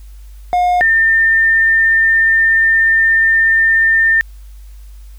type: tone pair in turn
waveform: triangle / sine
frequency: 716 / 1804.2 Hz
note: F5 / A6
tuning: +43 / +43 cents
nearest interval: octave + major third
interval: 1600 cents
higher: second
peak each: -8 dBFS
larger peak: neither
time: 0.53-0.81 / 0.81-4.21 s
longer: second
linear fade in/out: 0 ms
effects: added 50 Hz sine -32 dBFS peak until 5.18 s + white hiss -52 dBFS RMS until 5.18 s